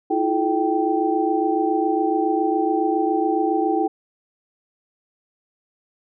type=tone cluster; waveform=sine; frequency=321.7 / 348.9 / 427 / 780 Hz; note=E4 / F4 / G#4 / G5; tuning=-42 / -2 / +48 / -9 cents; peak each=-22 / -24 / -25 / -22 dBFS; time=0.1-3.88 s; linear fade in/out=10 ms; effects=none